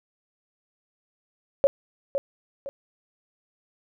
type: tone with echo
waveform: sine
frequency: 554.4 Hz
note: C#5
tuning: in tune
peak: -13 dBFS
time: 1.64-1.67 s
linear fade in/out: 0 ms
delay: 510 ms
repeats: 2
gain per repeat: -9 dB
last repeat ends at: 2.69 s
effects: none

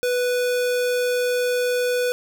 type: tone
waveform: square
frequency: 493.9 Hz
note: B4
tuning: in tune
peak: -20 dBFS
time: 0.03-2.12 s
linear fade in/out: 0 ms
effects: none

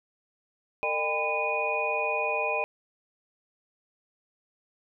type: tone cluster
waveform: sine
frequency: 455.2 / 606 / 800 / 1003 / 2471 Hz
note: A#4 / D#5 / G5 / B5 / D#7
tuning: -41 / -46 / +35 / +26 / -13 cents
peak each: -34 / -31 / -33 / -34 / -29 dBFS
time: 0.83-2.64 s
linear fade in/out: 0 ms
effects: none

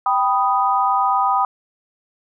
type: chord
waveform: sine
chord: G augmented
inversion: none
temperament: equal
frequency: 784 / 987.8 / 1244.5 Hz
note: G5 / B5 / D#6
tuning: 0 / 0 / 0 cents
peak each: -19 dBFS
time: 0.06-1.45 s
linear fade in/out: 2 ms
effects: none

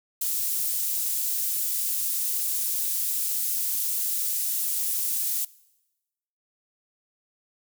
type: high-pass noise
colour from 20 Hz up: pink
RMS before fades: -27 dBFS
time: 0.21-5.45 s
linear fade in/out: 5 ms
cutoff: 11000 Hz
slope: 12 dB/octave
effects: noise-tail reverb RT60 1.0 s tail -22 dB re dry

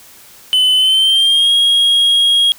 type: tone with pitch glide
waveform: triangle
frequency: 3024 to 3279 Hz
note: F#7 to G#7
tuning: +37 to -23 cents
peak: -7 dBFS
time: 0.53-2.52 s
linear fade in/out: 0 ms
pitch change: +140 cents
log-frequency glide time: 0.76-1.52 s
effects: white hiss -41 dBFS RMS until 2.58 s

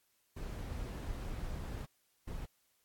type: noise bursts at uneven times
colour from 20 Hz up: brown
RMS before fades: -41 dBFS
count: 2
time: 0.36-1.86 / 2.27-2.46 s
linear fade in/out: 10 ms
effects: white hiss -75 dBFS RMS until 2.84 s + AAC 64 kbps

